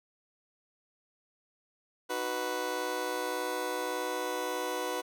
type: chord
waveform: 20% pulse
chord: B major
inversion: first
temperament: just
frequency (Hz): 308.7 / 370.4 / 493.9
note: D#4 / F#4 / B4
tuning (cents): -14 / +2 / 0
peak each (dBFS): -35 / -32 / -29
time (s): 2.09-5.02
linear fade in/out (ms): 20
effects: none